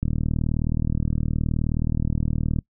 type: click train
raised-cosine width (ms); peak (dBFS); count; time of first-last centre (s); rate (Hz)
5; -11; 101; 0.03-2.588; 39.1
effects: noise-tail reverb RT60 0.1 s tail -23 dB re dry